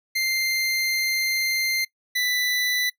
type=tone pair in turn; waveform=25% pulse; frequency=2093 / 1987.2 Hz; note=C7 / B6; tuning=0 / +10 cents; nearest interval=minor second; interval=90 cents; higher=first; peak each=-18 dBFS; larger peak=neither; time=0.15-1.85 / 2.15-2.9 s; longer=first; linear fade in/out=10 ms; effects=noise-tail reverb RT60 0.1 s tail -21 dB re dry